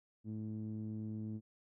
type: tone with low-pass filter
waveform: sawtooth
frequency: 108.4 Hz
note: A2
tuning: 25 cents flat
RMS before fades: -42 dBFS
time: 0.24-1.41 s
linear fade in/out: 50 ms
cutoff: 260 Hz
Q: 3.9
effects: none